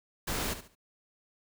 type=noise with echo; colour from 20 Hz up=pink; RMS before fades=-33 dBFS; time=0.27-0.54 s; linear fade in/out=10 ms; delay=71 ms; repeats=3; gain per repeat=-11 dB; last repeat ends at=0.753 s; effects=none